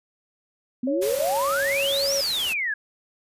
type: exponential two-way sweep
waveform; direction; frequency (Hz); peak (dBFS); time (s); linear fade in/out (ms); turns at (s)
sine; up then down; 238.7 to 5890 to 1624; -23; 0.83-2.74; 5; 2.14
type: tone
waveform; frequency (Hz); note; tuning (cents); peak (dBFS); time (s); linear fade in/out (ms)
sine; 554.4; C#5; 0; -24; 0.87-2.21; 5
type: noise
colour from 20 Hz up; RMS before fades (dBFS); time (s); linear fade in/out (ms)
white; -32; 1.01-2.54; 20
effects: resampled to 32000 Hz